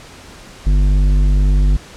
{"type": "tone with tanh clipping", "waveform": "sine", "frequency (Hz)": 49, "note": "G1", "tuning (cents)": 0, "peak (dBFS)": -11, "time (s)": [0.66, 1.77], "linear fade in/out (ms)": 10, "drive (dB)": 11, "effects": ["pink hiss -38 dBFS RMS until 1.96 s", "low-pass 8000 Hz 12 dB/octave"]}